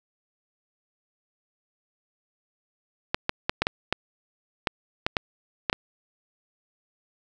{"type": "clicks", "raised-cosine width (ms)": 0.3, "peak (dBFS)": -6, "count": 11, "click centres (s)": [3.145, 3.294, 3.495, 3.62, 3.669, 3.926, 4.672, 5.065, 5.168, 5.698, 5.729], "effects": []}